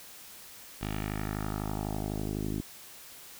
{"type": "tone with low-pass filter sweep", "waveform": "10% pulse", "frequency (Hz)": 52, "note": "G#1", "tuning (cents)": 3, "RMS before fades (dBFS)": -34, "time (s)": [0.81, 2.61], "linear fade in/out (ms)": 5, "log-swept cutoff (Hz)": [3400, 310], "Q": 1.8, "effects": ["white hiss -49 dBFS RMS until 3.39 s"]}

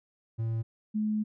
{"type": "tone pair in turn", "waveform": ["triangle", "sine"], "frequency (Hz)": [113.2, 213.7], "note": ["A2", "G#3"], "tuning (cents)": [50, 50], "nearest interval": "major seventh", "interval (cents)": 1100, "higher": "second", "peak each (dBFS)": -26, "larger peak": "neither", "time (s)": [[0.38, 0.63], [0.94, 1.24]], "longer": "second", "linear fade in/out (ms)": 20, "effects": []}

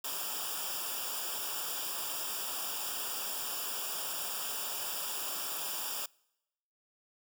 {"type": "noise with comb filter", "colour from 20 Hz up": "white", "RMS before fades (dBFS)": -37, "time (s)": [0.04, 6.06], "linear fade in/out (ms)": 5, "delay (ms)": 0.48, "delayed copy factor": -0.95, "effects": ["noise-tail reverb RT60 0.9 s tail -26 dB re dry"]}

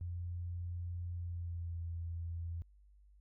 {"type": "tone with pitch glide", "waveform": "sine", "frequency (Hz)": [87.31, 84.34], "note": ["F2", "E2"], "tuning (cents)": [0, 40], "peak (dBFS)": -38, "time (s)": [0.01, 2.62], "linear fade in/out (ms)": 0, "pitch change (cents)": -60, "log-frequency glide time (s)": [1.13, 1.82], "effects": ["added 50 Hz sine -60 dBFS peak until 3.2 s"]}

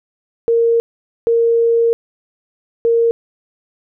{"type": "tone bursts at uneven times", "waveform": "sine", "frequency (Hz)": 463.4, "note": "A#4", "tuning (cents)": -10, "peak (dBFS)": -10, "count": 3, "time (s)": [[0.48, 0.8], [1.27, 1.93], [2.85, 3.11]], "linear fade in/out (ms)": 0, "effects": []}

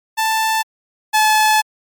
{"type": "tone pair in turn", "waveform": "sawtooth", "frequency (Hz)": [883, 861.8], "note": ["A5", "A5"], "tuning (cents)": [6, -36], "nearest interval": "unison", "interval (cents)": 42, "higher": "first", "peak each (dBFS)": [-11, -7], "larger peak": "second", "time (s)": [[0.17, 0.63], [1.13, 1.62]], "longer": "second", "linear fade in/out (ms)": 20, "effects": ["MP3 96 kbps"]}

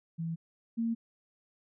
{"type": "tone pair in turn", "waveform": "sine", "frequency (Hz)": [164.81, 229.5], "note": ["E3", "A#3"], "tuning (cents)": [0, -27], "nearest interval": "tritone", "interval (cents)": 573, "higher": "second", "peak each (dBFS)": [-32, -28], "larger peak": "second", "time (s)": [[0.18, 0.36], [0.77, 0.95]], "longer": "neither", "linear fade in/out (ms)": 20, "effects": []}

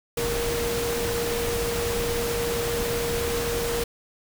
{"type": "tone in noise", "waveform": "sine", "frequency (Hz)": 470.5, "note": "A#4", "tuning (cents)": 16, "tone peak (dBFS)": -26, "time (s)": [0.17, 3.84], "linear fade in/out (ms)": 5, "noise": "pink", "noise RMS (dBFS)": -29, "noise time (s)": [0.17, 3.84], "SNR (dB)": 0, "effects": []}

